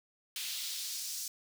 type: noise with high-pass filter sweep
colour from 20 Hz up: pink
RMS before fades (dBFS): -39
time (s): 0.36-1.28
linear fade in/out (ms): 2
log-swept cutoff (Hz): 3200 to 5900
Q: 1.7
effects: none